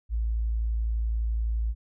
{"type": "tone", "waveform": "sine", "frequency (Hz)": 55.9, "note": "A1", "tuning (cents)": 28, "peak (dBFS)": -24, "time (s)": [0.09, 1.75], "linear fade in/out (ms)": 50, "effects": []}